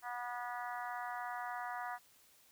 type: harmonic tone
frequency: 243.4 Hz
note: B3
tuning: 25 cents flat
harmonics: 3 / 4 / 5 / 6 / 7 / 8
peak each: -43 / -45 / -47 / -49 / -50 / -51 dBFS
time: 0.02-1.99 s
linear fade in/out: 50 ms
effects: white hiss -66 dBFS RMS until 2.51 s